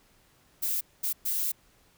violet noise bursts at uneven times, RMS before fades -29 dBFS, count 3, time 0.62-0.81 / 1.03-1.13 / 1.25-1.52 s, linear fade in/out 10 ms, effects pink hiss -63 dBFS RMS until 1.97 s

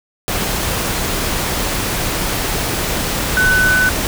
sine tone in noise, 1500 Hz, F#6, 23 cents sharp, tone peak -11 dBFS, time 3.37-3.89 s, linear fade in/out 0 ms, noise pink, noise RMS -19 dBFS, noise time 0.28-4.07 s, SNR +5 dB, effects none

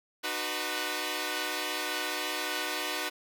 5% pulse chord, B major, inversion first, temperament equal with one note detuned, 304.4 / 370 / 493.9 Hz, D#4 / F#4 / B4, -38 / 0 / 0 cents, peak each -24 dBFS, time 0.23-3.1 s, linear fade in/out 20 ms, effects none

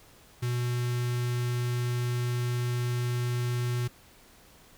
square tone with notch filter, 122 Hz, B2, 21 cents flat, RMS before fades -29 dBFS, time 0.42-3.88 s, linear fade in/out 10 ms, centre 670 Hz, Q 0.91, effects pink hiss -56 dBFS RMS until 4.77 s

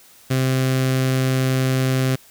sawtooth tone with notch filter, 130.81 Hz, C3, in tune, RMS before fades -19 dBFS, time 0.3-2.16 s, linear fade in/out 10 ms, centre 900 Hz, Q 1.9, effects white hiss -49 dBFS RMS until 2.3 s

